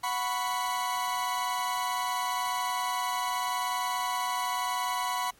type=chord; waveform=40% pulse; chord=F# suspended fourth; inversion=none; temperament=equal with one note detuned; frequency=735.7 / 987.8 / 1108.7 Hz; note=F#5 / B5 / C#6; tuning=-10 / 0 / 0 cents; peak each=-34 / -29 / -34 dBFS; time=0.03-5.31 s; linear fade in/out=10 ms; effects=pink hiss -60 dBFS RMS until 5.39 s + MP3 64 kbps